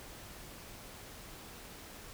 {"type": "silence", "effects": ["pink hiss -50 dBFS RMS until 2.13 s"]}